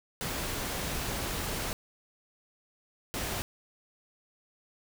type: noise bursts at uneven times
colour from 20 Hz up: pink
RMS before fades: -34 dBFS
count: 2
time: 0.21-1.73 / 3.14-3.42 s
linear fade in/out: 0 ms
effects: none